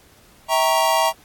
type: chord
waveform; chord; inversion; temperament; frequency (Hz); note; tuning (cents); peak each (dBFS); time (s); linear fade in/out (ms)
square; E diminished seventh; none; equal with one note detuned; 650.6 / 784 / 932.3 / 1108.7; E5 / G5 / Bb5 / Db6; -23 / 0 / 0 / 0; -21 / -24 / -20 / -25; 0.48-1.13; 50
effects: pink hiss -52 dBFS RMS until 1.24 s + AAC 64 kbps